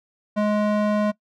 square tone with band-pass filter, 210 Hz, G#3, 19 cents sharp, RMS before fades -21 dBFS, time 0.36-1.12 s, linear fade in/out 20 ms, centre 570 Hz, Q 0.82, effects noise-tail reverb RT60 0.1 s tail -21 dB re dry

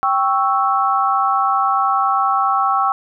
sine chord, C# diminished, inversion second, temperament equal, 784 / 1108.7 / 1318.5 Hz, G5 / C#6 / E6, 0 / 0 / 0 cents, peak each -18 dBFS, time 0.03-2.92 s, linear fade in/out 0 ms, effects none

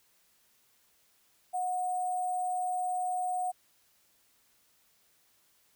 sine tone with sample-and-hold, 729 Hz, F#5, 26 cents flat, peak -29 dBFS, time 1.53-3.52 s, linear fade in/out 20 ms, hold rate 8820 Hz, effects white hiss -68 dBFS RMS until 5.75 s

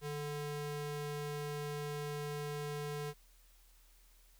square ring-modulated tone, 293.7 Hz, D4, in tune, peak -36 dBFS, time 0.01-3.14 s, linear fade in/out 50 ms, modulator 144 Hz, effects added 40 Hz sine -62 dBFS peak until 4.39 s + white hiss -68 dBFS RMS until 4.39 s

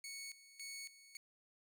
15% pulse tone with tremolo, 2217 Hz, C#7, in tune, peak -40 dBFS, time 0.04-1.17 s, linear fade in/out 2 ms, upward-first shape square, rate 1.8 Hz, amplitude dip 80%, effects none

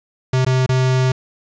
square tone with dropouts, 129.3 Hz, C3, 20 cents flat, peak -14 dBFS, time 0.33-1.12 s, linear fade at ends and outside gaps 5 ms, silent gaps 0.449-0.464 / 0.663-0.691 s, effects resampled to 16000 Hz + 7-bit

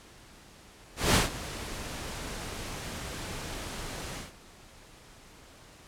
pink noise with ADSR envelope, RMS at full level -21 dBFS, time 0.96-4.33 s, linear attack 190 ms, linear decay 140 ms, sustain -17 dB, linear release 160 ms, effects pink hiss -53 dBFS RMS until 5.87 s + low-pass 10000 Hz 12 dB/octave

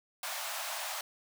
pink high-pass noise, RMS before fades -38 dBFS, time 0.23-1.01 s, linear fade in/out 2 ms, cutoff 590 Hz, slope 96 dB/octave, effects none

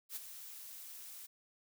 blue noise with ADSR envelope, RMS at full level -41 dBFS, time 0.09-1.27 s, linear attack 74 ms, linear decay 16 ms, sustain -9 dB, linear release 17 ms, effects none

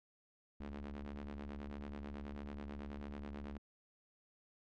sawtooth ring-modulated tone, 72.3 Hz, D2, 27 cents flat, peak -37 dBFS, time 0.6-3.58 s, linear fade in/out 5 ms, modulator 140 Hz, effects low-pass 3000 Hz 12 dB/octave + MP3 96 kbps

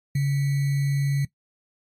sine tone with sample-and-hold, 140.1 Hz, C#3, 19 cents sharp, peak -19 dBFS, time 0.15-1.25 s, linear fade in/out 5 ms, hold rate 2100 Hz, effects noise-tail reverb RT60 0.1 s tail -18 dB re dry + MP3 64 kbps

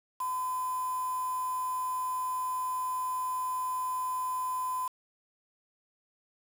sine tone with quantisation, 1015 Hz, B5, 47 cents sharp, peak -30 dBFS, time 0.2-4.88 s, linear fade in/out 5 ms, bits 7, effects none

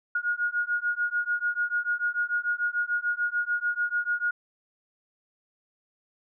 sine beating tone pair, 1434 / 1440.8 Hz, F6 / F#6, +45 / -46 cents, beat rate 6.8 Hz, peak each -28 / -28 dBFS, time 0.15-4.31 s, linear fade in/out 5 ms, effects none

